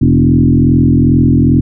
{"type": "tone with frequency modulation", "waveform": "sine", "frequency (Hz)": 191.7, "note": "G3", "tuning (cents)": -38, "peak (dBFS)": -5, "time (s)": [0.01, 1.61], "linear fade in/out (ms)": 10, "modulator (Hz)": 42.4, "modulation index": 2.7, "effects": []}